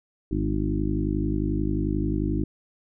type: harmonic tone with a mistuned harmonic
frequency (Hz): 51.3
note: G#1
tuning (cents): -21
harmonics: 1 / 2 / 3 / 4 / 5 / 6 / 7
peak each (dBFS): -28 / -31 / -31 / -33 / -32 / -28 / -34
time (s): 0.31-2.44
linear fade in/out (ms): 5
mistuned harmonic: 4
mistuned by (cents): +31
effects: none